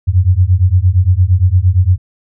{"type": "beating tone pair", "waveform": "sine", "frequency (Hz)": [87.31, 96.01], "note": ["F2", "G2"], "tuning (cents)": [0, -35], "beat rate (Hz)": 8.7, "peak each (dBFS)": -10, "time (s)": [0.07, 1.98], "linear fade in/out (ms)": 20, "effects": []}